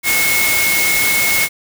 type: tone in noise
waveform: sine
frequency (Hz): 2178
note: C#7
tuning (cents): -31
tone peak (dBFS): -15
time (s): 0.03-1.49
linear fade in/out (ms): 50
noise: white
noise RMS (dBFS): -17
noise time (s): 0.03-1.49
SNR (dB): -1
effects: none